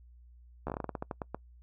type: slowing click train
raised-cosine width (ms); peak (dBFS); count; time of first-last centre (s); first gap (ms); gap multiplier
1; -21; 14; 0.67-1.346; 13; 1.21
effects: noise-tail reverb RT60 0.1 s tail -25 dB re dry + added 60 Hz sine -53 dBFS peak until 1.62 s